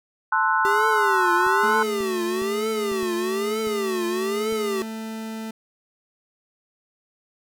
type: chord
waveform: sine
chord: F# half-diminished seventh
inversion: first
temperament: equal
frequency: 880 / 1046.5 / 1318.5 / 1480 Hz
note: A5 / C6 / E6 / F#6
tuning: 0 / 0 / 0 / 0 cents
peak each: -23 / -23 / -26 / -22 dBFS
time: 0.32-1.83 s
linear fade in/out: 5 ms
type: tone with vibrato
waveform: square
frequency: 392 Hz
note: G4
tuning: in tune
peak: -24 dBFS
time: 0.65-4.82 s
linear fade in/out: 0 ms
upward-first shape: triangle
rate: 1.1 Hz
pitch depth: 220 cents each way
type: clicks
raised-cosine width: 3 ms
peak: -29 dBFS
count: 7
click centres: 1.466 / 2.006 / 2.419 / 2.916 / 3.029 / 3.671 / 4.524 s
type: tone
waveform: 40% pulse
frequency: 221.5 Hz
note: A3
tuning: 12 cents sharp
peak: -29 dBFS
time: 1.63-5.51 s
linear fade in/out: 5 ms
effects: none